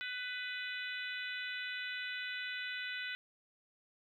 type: harmonic tone with a mistuned harmonic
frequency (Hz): 498.2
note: B4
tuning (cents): +15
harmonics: 3 / 4 / 5 / 6 / 7 / 8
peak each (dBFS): -42 / -44 / -46 / -48 / -49 / -50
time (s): 0.01-3.15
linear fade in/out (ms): 0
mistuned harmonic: 8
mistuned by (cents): -18
effects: 12-bit